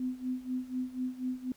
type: tone with tremolo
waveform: sine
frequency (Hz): 254.4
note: C4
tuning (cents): -48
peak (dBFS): -29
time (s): 0-1.52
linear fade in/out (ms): 2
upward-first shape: sine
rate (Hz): 4.1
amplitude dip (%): 85
effects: pink hiss -62 dBFS RMS until 1.56 s